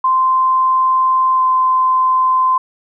sine tone with pitch glide, 1040 to 1033.4 Hz, C6 to C6, -11 to -22 cents, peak -10 dBFS, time 0.04-2.58 s, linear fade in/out 5 ms, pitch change -11 cents, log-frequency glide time 1.35-1.41 s, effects none

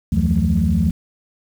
sine tone cluster, 72.4 / 87.3 / 166.1 / 181.8 / 218.2 Hz, D2 / F2 / E3 / F#3 / A3, -24 / 0 / +13 / -30 / -14 cents, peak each -20 dBFS, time 0.12-0.91 s, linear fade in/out 5 ms, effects tanh soft clip ceiling -5 dBFS + 7-bit

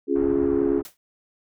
sine chord, Db major, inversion none, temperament just, 277.2 / 346.5 / 415.8 Hz, Db4 / F4 / Ab4, 0 / -14 / +2 cents, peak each -23 dBFS, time 0.07-0.83 s, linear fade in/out 50 ms
pink low-pass noise, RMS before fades -36 dBFS, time 0.15-0.82 s, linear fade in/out 10 ms, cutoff 1400 Hz, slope 24 dB/octave
white noise with exponential decay, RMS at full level -36 dBFS, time 0.85-0.97 s, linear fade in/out 1 ms, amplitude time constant 26 ms
effects none

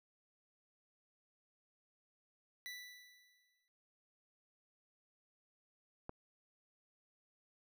25% pulse tone with exponential decay, 1975.5 Hz, B6, in tune, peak -40 dBFS, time 2.66-3.68 s, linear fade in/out 0 ms, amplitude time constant 220 ms
click, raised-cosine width 1 ms, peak -30 dBFS, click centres 6.094 s
effects none

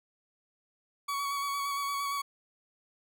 40% pulse tone with vibrato, 1126 Hz, C#6, 27 cents sharp, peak -30 dBFS, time 1.08-2.22 s, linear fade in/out 10 ms, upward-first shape square, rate 8.7 Hz, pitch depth 17 cents each way, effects none

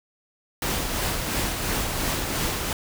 pink noise with tremolo, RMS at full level -25 dBFS, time 0.62-2.73 s, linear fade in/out 2 ms, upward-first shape sine, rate 2.9 Hz, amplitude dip 35%, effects none

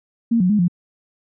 sine tone with pitch steps, 231.5 / 181.5 / 209.8 / 175.1 Hz, A#3 / F#3 / G#3 / F3, -12 / -33 / +18 / +5 cents, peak -13 dBFS, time 0.31-0.682 s, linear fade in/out 10 ms, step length 93 ms, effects none

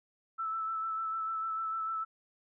sine tone with vibrato, 1318.5 Hz, E6, in tune, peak -32 dBFS, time 0.38-2.05 s, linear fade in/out 20 ms, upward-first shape sine, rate 6.7 Hz, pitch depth 21 cents each way, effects none

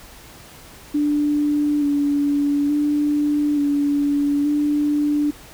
sine tone with vibrato, 290.7 Hz, D4, 18 cents flat, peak -16 dBFS, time 0.94-5.31 s, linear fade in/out 10 ms, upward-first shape square, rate 0.57 Hz, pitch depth 21 cents each way, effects pink hiss -43 dBFS RMS until 5.53 s

